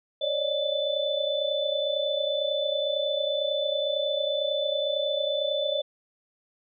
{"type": "tone cluster", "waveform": "sine", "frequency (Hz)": [550, 583, 612, 3509], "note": ["C#5", "D5", "D#5", "A7"], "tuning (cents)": [-14, -13, -29, -5], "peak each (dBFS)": -30, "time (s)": [0.21, 5.82], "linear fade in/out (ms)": 10, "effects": []}